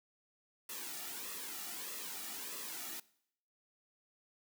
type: noise with flanger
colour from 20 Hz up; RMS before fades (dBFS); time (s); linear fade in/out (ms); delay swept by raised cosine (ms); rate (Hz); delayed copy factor
white; -44; 0.69-3; 5; 1.3 to 1.95; 1.6; -0.6
effects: noise-tail reverb RT60 0.7 s tail -21 dB re dry + high-pass 200 Hz 12 dB/octave